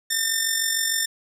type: tone with amplitude modulation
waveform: 10% pulse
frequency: 1800 Hz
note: A6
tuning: 39 cents sharp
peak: -10 dBFS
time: 0.1-1.06 s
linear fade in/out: 10 ms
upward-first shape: sine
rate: 46.6 Hz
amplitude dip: 50%
effects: none